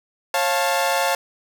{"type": "chord", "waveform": "sawtooth", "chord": "Db augmented", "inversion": "none", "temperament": "equal with one note detuned", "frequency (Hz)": [545.2, 698.5, 880], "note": ["Db5", "F5", "A5"], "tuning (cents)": [-29, 0, 0], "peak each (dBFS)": -19, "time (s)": [0.34, 1.15], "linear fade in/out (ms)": 2, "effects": []}